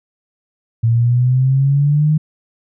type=exponential sweep; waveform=sine; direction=up; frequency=113.6 to 155.56 Hz; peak=-10 dBFS; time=0.83-2.18 s; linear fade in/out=10 ms; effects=none